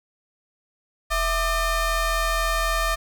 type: ring-modulated tone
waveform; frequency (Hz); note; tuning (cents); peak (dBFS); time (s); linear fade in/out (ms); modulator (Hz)
25% pulse; 615; D#5; -20; -14; 1.1-2.96; 20; 573
effects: 9-bit